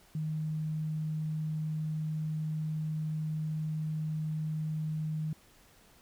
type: tone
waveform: sine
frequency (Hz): 155.56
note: D#3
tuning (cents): 0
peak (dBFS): -31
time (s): 0.15-5.33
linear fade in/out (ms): 2
effects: pink hiss -61 dBFS RMS until 6.01 s